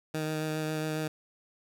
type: tone with vibrato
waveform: 15% pulse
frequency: 155.56 Hz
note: D#3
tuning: in tune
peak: -24 dBFS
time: 0.14-1.08 s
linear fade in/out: 5 ms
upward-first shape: sine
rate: 7.3 Hz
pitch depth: 12 cents each way
effects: none